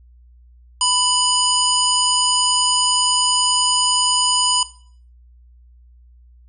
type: harmonic tone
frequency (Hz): 991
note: B5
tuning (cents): +6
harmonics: 1 / 3 / 5 / 7 / 9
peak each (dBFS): -21 / -21 / -21 / -21 / -21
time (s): 0.81-4.63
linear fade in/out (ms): 2
effects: noise-tail reverb RT60 0.5 s tail -17 dB re dry + added 60 Hz sine -45 dBFS peak until 6.48 s